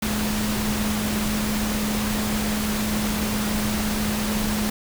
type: tone in noise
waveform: sine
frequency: 212.1 Hz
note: G#3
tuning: 37 cents sharp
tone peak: -24 dBFS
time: 0.02-4.7 s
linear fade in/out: 5 ms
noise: pink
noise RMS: -27 dBFS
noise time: 0.02-4.7 s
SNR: 0 dB
effects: none